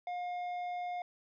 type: tone with tanh clipping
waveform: triangle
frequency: 713 Hz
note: F5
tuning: 36 cents sharp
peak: -37 dBFS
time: 0.07-1.02 s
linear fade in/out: 2 ms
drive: 12 dB
effects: none